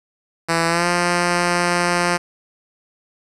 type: tone with pitch glide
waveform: 5% pulse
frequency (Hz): 166.3 to 175.17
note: E3 to F3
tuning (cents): +16 to +6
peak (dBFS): -5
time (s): 0.48-2.18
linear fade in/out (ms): 20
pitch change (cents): +90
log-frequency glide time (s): 0.67-0.87
effects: resampled to 24000 Hz + 7-bit